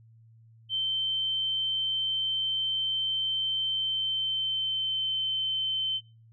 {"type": "tone with pitch glide", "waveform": "sine", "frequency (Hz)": [3103, 3083], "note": ["G7", "G7"], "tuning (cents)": [-18, -29], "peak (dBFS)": -26, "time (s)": [0.69, 6.01], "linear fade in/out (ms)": 50, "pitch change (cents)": -11, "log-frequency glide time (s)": [3.67, 5.14], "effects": ["noise-tail reverb RT60 0.4 s tail -26 dB re dry", "added 113 Hz sine -53 dBFS peak until 6.32 s"]}